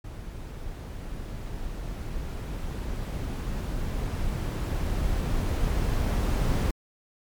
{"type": "noise with level ramp", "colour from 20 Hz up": "brown", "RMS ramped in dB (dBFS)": [-38, -23], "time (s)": [0.04, 6.71], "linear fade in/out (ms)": 5, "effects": ["MP3 96 kbps"]}